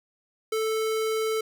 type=tone; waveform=square; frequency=440 Hz; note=A4; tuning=in tune; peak=-25 dBFS; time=0.52-1.41 s; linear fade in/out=5 ms; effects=none